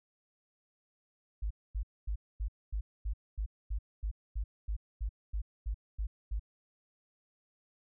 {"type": "tone bursts", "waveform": "sine", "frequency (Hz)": 51.91, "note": "G#1", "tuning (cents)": 0, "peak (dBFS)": -31, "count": 16, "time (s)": [1.42, 6.396], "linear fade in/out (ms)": 10, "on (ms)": 86, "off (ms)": 240, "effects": []}